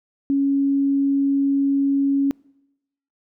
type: tone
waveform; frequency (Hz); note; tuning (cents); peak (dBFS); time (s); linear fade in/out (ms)
sine; 277.2; C#4; 0; -16; 0.3-2.31; 0
effects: noise-tail reverb RT60 0.9 s tail -26 dB re dry